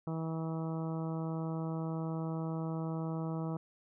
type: harmonic tone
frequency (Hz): 161.7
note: E3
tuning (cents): -33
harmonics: 1 / 2 / 3 / 4 / 5 / 6 / 7 / 8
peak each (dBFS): -35 / -41 / -45 / -47 / -49 / -51 / -52 / -53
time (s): 0.07-3.57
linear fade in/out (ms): 2
effects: none